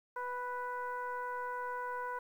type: tone with frequency modulation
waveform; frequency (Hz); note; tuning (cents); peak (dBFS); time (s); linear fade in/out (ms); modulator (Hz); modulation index
sine; 987.8; B5; 0; -36; 0.16-2.19; 5; 493; 0.98
effects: 11-bit